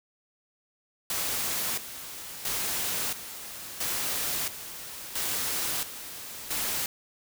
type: noise with tremolo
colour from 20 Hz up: white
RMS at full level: -30 dBFS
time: 1.1-6.86 s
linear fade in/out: 2 ms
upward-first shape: square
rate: 0.74 Hz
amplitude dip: 70%
effects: none